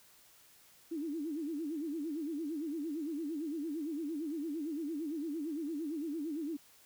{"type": "tone with vibrato", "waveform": "sine", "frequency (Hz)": 308, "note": "D#4", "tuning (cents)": -17, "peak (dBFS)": -35, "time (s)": [0.91, 6.57], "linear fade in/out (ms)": 10, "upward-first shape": "sine", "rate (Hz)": 8.8, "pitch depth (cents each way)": 160, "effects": ["white hiss -62 dBFS RMS until 6.85 s"]}